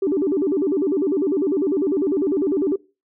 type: tone with vibrato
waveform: sine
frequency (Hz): 336.3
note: E4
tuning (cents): +35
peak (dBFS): -16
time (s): 0.02-2.76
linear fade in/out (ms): 5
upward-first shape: square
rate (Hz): 10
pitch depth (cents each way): 250
effects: noise-tail reverb RT60 0.3 s tail -21 dB re dry + tanh soft clip ceiling -12 dBFS